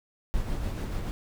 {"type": "noise with tremolo", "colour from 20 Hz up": "brown", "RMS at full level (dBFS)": -29, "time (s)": [0.34, 1.11], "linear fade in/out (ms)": 0, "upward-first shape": "sine", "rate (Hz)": 6.9, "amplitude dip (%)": 35, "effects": []}